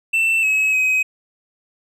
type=tone with pitch steps; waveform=triangle; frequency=2673 / 2565 / 2529 Hz; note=E7 / E7 / D#7; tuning=+23 / -48 / +28 cents; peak=-13 dBFS; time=0.13-1.03 s; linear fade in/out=10 ms; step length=300 ms; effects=none